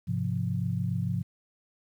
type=chord; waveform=sine; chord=F minor; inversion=first; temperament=equal; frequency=103.83 / 130.81 / 174.61 Hz; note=Ab2 / C3 / F3; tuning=0 / 0 / 0 cents; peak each=-31 dBFS; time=0.07-1.23 s; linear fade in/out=20 ms; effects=10-bit